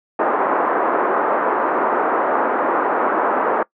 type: band-pass noise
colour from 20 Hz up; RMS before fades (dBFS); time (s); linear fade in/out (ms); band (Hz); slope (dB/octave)
white; -18; 0.19-3.63; 2; 300 to 1300; 24
effects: noise-tail reverb RT60 0.1 s tail -22 dB re dry + low-pass 2000 Hz 12 dB/octave